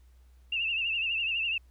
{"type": "tone with vibrato", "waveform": "sine", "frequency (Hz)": 2709, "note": "E7", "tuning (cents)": 47, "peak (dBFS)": -27, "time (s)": [0.52, 1.58], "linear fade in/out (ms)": 5, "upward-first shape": "triangle", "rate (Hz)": 12, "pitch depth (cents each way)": 100, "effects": ["added 62 Hz sine -54 dBFS peak until 1.7 s", "pink hiss -71 dBFS RMS until 1.7 s"]}